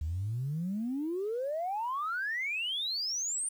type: exponential sweep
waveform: sine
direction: up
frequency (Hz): 73.42 to 9230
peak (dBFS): -30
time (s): 0.01-3.49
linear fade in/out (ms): 5
effects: tanh soft clip ceiling -26 dBFS + 10-bit